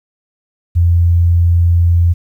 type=tone; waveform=sine; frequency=85.8 Hz; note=F2; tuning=30 cents flat; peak=-7 dBFS; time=0.75-2.14 s; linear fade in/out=20 ms; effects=8-bit